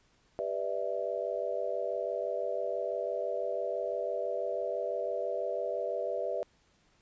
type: chord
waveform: sine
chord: E minor seventh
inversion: first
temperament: just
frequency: 395.6 / 494.4 / 593.3 / 659.3 Hz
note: G4 / B4 / D5 / E5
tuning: +16 / +2 / +18 / 0 cents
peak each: -39 / -36 / -35 / -36 dBFS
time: 0.39-6.43 s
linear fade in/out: 0 ms
effects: pink hiss -68 dBFS RMS until 7.01 s + resampled to 16000 Hz